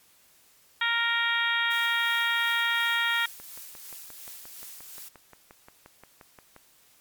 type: harmonic tone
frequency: 466.2 Hz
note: A#4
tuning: in tune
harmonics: 2 / 3 / 4 / 5 / 6 / 7 / 8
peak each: -34 / -29 / -27 / -32 / -38 / -31 / -35 dBFS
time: 0.81-3.26 s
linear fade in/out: 5 ms
type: noise with tremolo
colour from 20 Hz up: blue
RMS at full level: -42 dBFS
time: 1.7-5.09 s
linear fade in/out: 10 ms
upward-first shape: sine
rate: 2.8 Hz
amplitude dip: 35%
type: click train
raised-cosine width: 0.5 ms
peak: -32 dBFS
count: 19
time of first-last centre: 3.4-6.563 s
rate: 5.69 Hz
effects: white hiss -60 dBFS RMS until 7 s + MP3 96 kbps